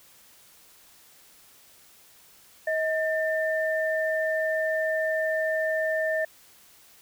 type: tone pair together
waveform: sine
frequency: 634 / 1793.2 Hz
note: D#5 / A6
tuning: +32 / +32 cents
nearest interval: octave + tritone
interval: 1800 cents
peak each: -25 / -28 dBFS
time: 2.67-6.25 s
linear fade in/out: 5 ms
effects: white hiss -55 dBFS RMS until 7.01 s